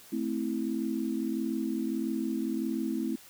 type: chord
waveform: sine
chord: A minor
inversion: none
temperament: equal with one note detuned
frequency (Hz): 220 / 261.6 / 327.2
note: A3 / C4 / E4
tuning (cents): 0 / 0 / -13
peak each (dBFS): -33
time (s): 0.12-3.16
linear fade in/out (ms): 10
effects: white hiss -53 dBFS RMS until 3.29 s